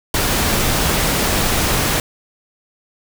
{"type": "noise", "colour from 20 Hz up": "pink", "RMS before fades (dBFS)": -17, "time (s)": [0.14, 2], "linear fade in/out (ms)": 2, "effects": []}